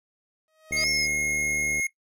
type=tone with exponential growth; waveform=sawtooth; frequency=630 Hz; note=D#5; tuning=21 cents sharp; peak=-28 dBFS; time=0.48-0.84 s; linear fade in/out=0 ms; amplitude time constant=77 ms
type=click train; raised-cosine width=2 ms; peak=-26 dBFS; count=83; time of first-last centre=0.71-1.798 s; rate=75.4 Hz
type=tone; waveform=square; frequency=2155 Hz; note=C#7; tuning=49 cents flat; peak=-25 dBFS; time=0.72-1.87 s; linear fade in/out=5 ms
type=linear two-way sweep; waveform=sine; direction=up then down; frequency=4500 to 5440 to 5020 Hz; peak=-26 dBFS; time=0.76-1.07 s; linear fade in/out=20 ms; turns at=0.89 s
effects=noise-tail reverb RT60 0.1 s tail -17 dB re dry + resampled to 32000 Hz